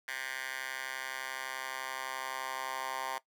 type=tone with high-pass filter sweep; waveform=10% pulse; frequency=131.7 Hz; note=C3; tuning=12 cents sharp; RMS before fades=-39 dBFS; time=0.08-3.18 s; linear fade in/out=2 ms; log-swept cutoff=1600 to 990 Hz; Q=3.1; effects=noise-tail reverb RT60 0.1 s tail -18 dB re dry